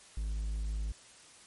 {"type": "tone", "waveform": "triangle", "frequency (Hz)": 53.1, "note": "G#1", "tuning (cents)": 39, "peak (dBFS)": -30, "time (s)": [0.17, 0.92], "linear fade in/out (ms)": 5, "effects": ["white hiss -56 dBFS RMS until 1.46 s", "MP3 48 kbps"]}